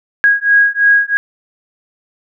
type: beating tone pair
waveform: sine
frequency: 1644 / 1647 Hz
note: G#6 / G#6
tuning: -18 / -15 cents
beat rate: 3 Hz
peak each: -11 dBFS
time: 0.24-1.17 s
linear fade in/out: 0 ms
effects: none